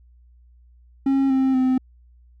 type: tone with pitch steps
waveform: triangle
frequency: 271.3 / 264.6 / 258.2 Hz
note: C#4 / C4 / C4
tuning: -37 / +20 / -23 cents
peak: -14 dBFS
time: 1.06-1.78 s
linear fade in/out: 5 ms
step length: 240 ms
effects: added 60 Hz sine -49 dBFS peak until 2.4 s